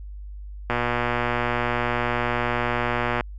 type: click train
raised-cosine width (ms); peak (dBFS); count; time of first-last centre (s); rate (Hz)
0.5; -8; 302; 0.7-3.208; 120
effects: added 50 Hz sine -34 dBFS peak until 3.38 s